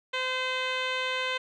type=tone with low-pass filter; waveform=10% pulse; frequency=514 Hz; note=C5; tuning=31 cents flat; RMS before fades=-30 dBFS; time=0.13-1.38 s; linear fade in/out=10 ms; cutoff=3700 Hz; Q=1.7; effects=none